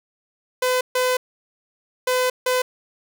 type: tone bursts at uneven times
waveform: sawtooth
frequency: 506 Hz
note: B4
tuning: 42 cents sharp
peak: -14 dBFS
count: 4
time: 0.62-0.81 / 0.95-1.17 / 2.07-2.3 / 2.46-2.62 s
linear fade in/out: 5 ms
effects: none